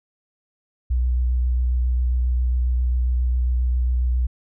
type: tone with vibrato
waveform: sine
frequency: 61.74 Hz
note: B1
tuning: in tune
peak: -17 dBFS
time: 0.9-4.27 s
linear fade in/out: 10 ms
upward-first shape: sine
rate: 7.4 Hz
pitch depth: 18 cents each way
effects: none